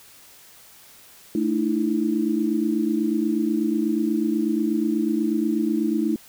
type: chord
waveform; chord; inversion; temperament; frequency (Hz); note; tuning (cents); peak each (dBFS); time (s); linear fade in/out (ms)
sine; A suspended fourth; none; equal with one note detuned; 220 / 301.4 / 329.6; A3 / D4 / E4; 0 / +45 / 0; -24; 1.35-6.16; 2
effects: white hiss -49 dBFS RMS until 6.28 s